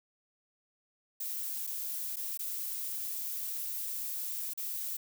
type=noise with dropouts; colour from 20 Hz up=violet; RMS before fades=-37 dBFS; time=1.2-4.97 s; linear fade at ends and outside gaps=5 ms; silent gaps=1.668-1.672 / 2.16-2.167 / 2.375-2.391 / 4.536-4.575 s; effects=none